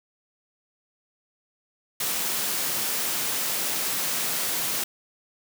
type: high-pass noise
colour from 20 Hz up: white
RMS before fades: -27 dBFS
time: 2-4.84 s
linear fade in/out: 5 ms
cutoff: 120 Hz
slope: 96 dB/octave
effects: none